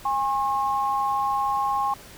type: tone pair together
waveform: sine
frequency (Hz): 817 / 1080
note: G#5 / C#6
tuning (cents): -29 / -45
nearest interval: perfect fourth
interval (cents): 484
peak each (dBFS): -24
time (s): 0.05-1.94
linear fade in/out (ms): 5
effects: pink hiss -45 dBFS RMS until 2.17 s